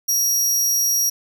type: tone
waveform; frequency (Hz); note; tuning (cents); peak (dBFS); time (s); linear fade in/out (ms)
sawtooth; 5680; F8; +28; -14; 0.08-1.1; 10
effects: none